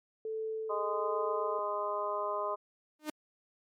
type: tone with tremolo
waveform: sine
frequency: 440.2 Hz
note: A4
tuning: 1 cent sharp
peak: -33 dBFS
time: 0.25-1.59 s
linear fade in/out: 2 ms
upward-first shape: sine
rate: 1.3 Hz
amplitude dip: 30%
type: harmonic tone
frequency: 206.2 Hz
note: G#3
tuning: 12 cents flat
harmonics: 2 / 3 / 4 / 5 / 6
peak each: -39 / -36 / -46 / -35 / -39 dBFS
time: 0.69-2.56 s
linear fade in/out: 20 ms
type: tone with exponential growth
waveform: sawtooth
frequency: 304.9 Hz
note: D#4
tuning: 35 cents flat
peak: -27 dBFS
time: 2.99-3.1 s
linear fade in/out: 5 ms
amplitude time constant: 22 ms
effects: MP3 96 kbps